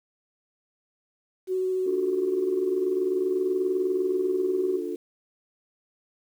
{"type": "tone with vibrato", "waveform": "sine", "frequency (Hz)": 372.7, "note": "F#4", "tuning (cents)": 13, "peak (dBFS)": -23, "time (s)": [1.47, 4.81], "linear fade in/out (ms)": 50, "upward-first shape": "sine", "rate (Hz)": 14, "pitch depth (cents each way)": 9}
{"type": "chord", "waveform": "sine", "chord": "D minor", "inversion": "none", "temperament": "just", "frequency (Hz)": [293.7, 352.4, 440.5], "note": ["D4", "F4", "A4"], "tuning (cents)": [0, 16, 2], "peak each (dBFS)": [-34, -31, -34], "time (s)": [1.86, 4.96], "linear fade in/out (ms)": 5}
{"effects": ["tanh soft clip ceiling -13 dBFS", "9-bit"]}